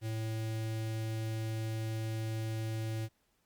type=tone with notch filter; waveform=square; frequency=110.9 Hz; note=A2; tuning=14 cents sharp; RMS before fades=-36 dBFS; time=0.01-3.09 s; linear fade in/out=50 ms; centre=1100 Hz; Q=1.4; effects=pink hiss -75 dBFS RMS until 3.45 s + Opus 48 kbps